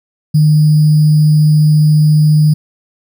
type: tone with sample-and-hold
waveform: sine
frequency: 152.4 Hz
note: D#3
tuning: 36 cents flat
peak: -5 dBFS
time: 0.34-2.54 s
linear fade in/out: 10 ms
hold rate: 4900 Hz
effects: none